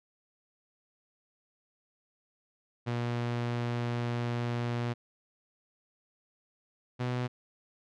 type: tone pair in turn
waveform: sawtooth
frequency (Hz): 119.7 / 123.95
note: A#2 / B2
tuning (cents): +46 / +7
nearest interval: minor second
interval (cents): 61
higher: second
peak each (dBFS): -26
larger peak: neither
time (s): 2.86-4.94 / 6.99-7.28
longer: first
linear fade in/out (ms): 20
effects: low-pass 4000 Hz 12 dB/octave